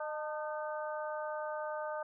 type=harmonic tone with a mistuned harmonic; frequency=305.6 Hz; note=D#4; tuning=31 cents flat; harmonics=2 / 3 / 4 / 5; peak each=-38 / -42 / -44 / -46 dBFS; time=0-2.03 s; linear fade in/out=5 ms; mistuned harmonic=3; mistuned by=-42 cents; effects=none